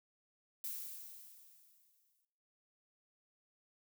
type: noise with exponential decay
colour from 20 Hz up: violet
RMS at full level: -41 dBFS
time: 0.64-2.25 s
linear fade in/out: 1 ms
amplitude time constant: 350 ms
effects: noise-tail reverb RT60 0.8 s tail -17 dB re dry